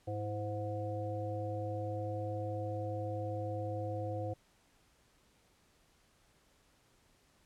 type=harmonic tone with a mistuned harmonic; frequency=103.83 Hz; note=G#2; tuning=in tune; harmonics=1 / 3 / 5 / 7; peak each=-38 / -44 / -40 / -44 dBFS; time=0.07-4.34 s; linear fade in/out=10 ms; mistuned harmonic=3; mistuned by=+84 cents; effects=pink hiss -69 dBFS RMS until 7.45 s + low-pass 11000 Hz 12 dB/octave